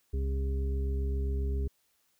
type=harmonic tone; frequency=67.5 Hz; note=C#2; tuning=45 cents flat; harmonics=1 / 2 / 3 / 4 / 6; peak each=-28 / -43 / -47 / -46 / -41 dBFS; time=0.13-1.68 s; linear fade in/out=10 ms; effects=white hiss -72 dBFS RMS until 2.19 s